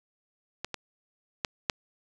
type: clicks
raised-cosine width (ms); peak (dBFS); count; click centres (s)
0.2; -15 / -16 / -10 / -7; 4; 0.646 / 0.743 / 1.448 / 1.698
effects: none